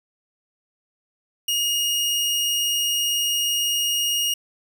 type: tone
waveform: sawtooth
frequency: 2863 Hz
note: F7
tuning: 42 cents sharp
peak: -17 dBFS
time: 1.48-4.34 s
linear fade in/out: 5 ms
effects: none